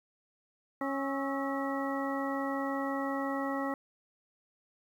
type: harmonic tone with a mistuned harmonic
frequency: 274.6 Hz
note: C#4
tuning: 16 cents flat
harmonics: 1 / 2 / 3 / 4 / 5 / 7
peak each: -34 / -37 / -39 / -40 / -41 / -42 dBFS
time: 0.81-3.74 s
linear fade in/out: 2 ms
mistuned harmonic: 5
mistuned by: -78 cents
effects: 10-bit